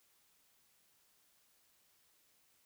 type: silence
effects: white hiss -72 dBFS RMS until 2.65 s